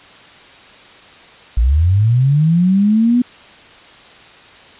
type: linear sweep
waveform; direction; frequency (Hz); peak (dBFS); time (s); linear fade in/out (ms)
sine; up; 52.5 to 249.4; -9; 1.57-3.22; 5
effects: white hiss -41 dBFS RMS until 4.79 s + resampled to 8000 Hz